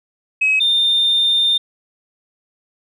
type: tone pair in turn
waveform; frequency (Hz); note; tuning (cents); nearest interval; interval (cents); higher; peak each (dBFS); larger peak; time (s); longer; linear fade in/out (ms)
sine; 2550 / 3615; D#7 / A7; +42 / +46; tritone; 604; second; -11; neither; 0.41-0.6 / 0.6-1.58; second; 10
effects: tanh soft clip ceiling -9 dBFS